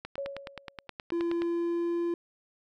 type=click train; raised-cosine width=0.3 ms; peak=-21 dBFS; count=14; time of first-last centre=0.05-1.42 s; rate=9.49 Hz
type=tone with exponential decay; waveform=sine; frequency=556 Hz; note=C#5; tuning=5 cents sharp; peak=-30 dBFS; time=0.18-0.87 s; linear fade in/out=0 ms; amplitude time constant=150 ms
type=tone with pitch glide; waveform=triangle; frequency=340.2 to 342.6 Hz; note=F4 to F4; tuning=-45 to -33 cents; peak=-25 dBFS; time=1.12-2.14 s; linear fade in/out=2 ms; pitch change=+12 cents; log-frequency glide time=1.32-2.03 s
effects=none